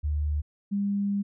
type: tone pair in turn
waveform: sine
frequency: 74.5 / 201 Hz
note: D2 / G3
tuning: +25 / +44 cents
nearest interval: octave + perfect fourth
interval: 1719 cents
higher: second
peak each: -24 dBFS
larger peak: neither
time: 0.03-0.42 / 0.71-1.23 s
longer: second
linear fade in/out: 20 ms
effects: none